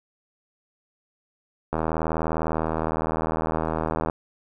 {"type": "click train", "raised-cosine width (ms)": 1, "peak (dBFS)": -11, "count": 190, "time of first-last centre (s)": [1.73, 4.098], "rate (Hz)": 79.8, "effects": []}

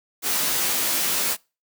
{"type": "noise with comb filter", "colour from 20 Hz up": "white", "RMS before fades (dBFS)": -23, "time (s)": [0.22, 1.37], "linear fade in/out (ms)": 50, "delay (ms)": 15, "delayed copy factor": 0.95, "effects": ["noise-tail reverb RT60 0.3 s tail -25 dB re dry", "high-pass 150 Hz 12 dB/octave"]}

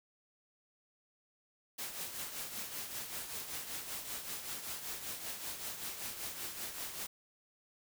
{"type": "noise with tremolo", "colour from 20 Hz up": "white", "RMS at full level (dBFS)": -40, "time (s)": [1.78, 7.07], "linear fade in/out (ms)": 10, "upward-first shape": "triangle", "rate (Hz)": 5.2, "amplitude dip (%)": 60, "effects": []}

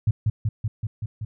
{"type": "tone with echo", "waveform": "sine", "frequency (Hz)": 107.9, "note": "A2", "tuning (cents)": -33, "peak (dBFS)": -15, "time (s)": [0.07, 0.11], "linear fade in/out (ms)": 5, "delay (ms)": 190, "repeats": 6, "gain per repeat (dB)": -2, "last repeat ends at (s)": 1.25, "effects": []}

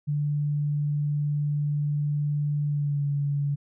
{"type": "tone with pitch glide", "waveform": "sine", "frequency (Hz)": [146.83, 142.98], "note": ["D3", "D3"], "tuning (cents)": [0, -46], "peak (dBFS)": -23, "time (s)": [0.07, 3.56], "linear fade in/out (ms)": 20, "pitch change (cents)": -46, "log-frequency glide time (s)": [2.66, 3.04], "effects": []}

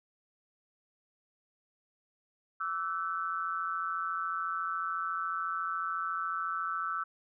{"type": "tone with amplitude modulation", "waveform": "sine", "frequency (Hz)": 1326, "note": "E6", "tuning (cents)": 10, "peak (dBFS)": -27, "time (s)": [2.6, 7.04], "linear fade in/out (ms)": 10, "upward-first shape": "sine", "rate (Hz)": 174, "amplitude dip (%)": 95, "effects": []}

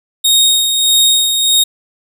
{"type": "tone with tremolo", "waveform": "sawtooth", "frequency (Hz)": 3729, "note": "A#7", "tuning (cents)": 0, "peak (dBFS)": -4, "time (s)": [0.24, 1.64], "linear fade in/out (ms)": 10, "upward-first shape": "sine", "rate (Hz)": 1.6, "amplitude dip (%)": 45, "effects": []}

